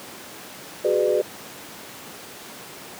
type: chord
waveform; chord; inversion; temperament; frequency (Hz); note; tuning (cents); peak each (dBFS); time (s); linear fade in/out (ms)
sine; G# half-diminished seventh; third; just; 373.8 / 415.3 / 498.4 / 598; F#4 / G#4 / B4 / D5; +18 / 0 / +16 / +31; -23; 0.84-1.22; 10
effects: pink hiss -39 dBFS RMS until 2.99 s + high-pass 200 Hz 12 dB/octave